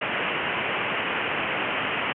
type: low-pass noise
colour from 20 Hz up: white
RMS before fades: -27 dBFS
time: 0.01-2.13 s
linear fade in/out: 10 ms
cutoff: 3000 Hz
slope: 96 dB/octave
effects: high-pass 150 Hz 12 dB/octave